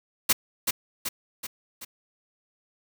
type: noise with echo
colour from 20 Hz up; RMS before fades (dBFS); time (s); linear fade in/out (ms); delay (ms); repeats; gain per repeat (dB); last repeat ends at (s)
white; -19; 0.29-0.33; 10; 380; 4; -5; 1.85
effects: none